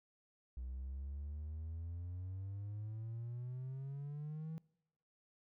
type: exponential sweep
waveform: triangle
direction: up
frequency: 61.5 to 162.5 Hz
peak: -39 dBFS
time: 0.57-4.58 s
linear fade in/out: 0 ms
effects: noise-tail reverb RT60 0.8 s tail -25 dB re dry + tanh soft clip ceiling -36 dBFS